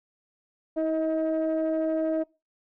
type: ring-modulated tone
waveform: triangle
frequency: 156.9 Hz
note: D#3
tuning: 15 cents sharp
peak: -17 dBFS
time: 0.76-2.24 s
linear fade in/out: 20 ms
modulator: 477 Hz
effects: noise-tail reverb RT60 0.3 s tail -25 dB re dry + tanh soft clip ceiling -19 dBFS